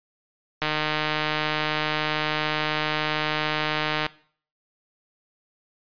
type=click train; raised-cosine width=0.3 ms; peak=-8 dBFS; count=528; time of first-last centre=0.62-4.064 s; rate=153 Hz; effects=noise-tail reverb RT60 0.5 s tail -20 dB re dry + resampled to 11025 Hz